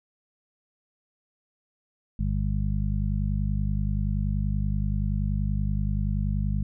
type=harmonic tone; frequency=50.5 Hz; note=G#1; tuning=48 cents flat; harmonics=1 / 2 / 3 / 4; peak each=-26 / -29 / -31 / -32 dBFS; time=2.19-6.63 s; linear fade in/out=5 ms; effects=none